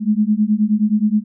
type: beating tone pair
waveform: sine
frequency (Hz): 207.4 / 216.9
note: G#3 / A3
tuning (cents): -2 / -25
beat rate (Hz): 9.5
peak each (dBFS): -16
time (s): 0-1.24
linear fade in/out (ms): 50
effects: none